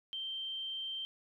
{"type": "tone", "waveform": "sine", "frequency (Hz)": 3136, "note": "G7", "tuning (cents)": 0, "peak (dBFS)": -37, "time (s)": [0.13, 1.05], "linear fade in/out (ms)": 0, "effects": ["12-bit"]}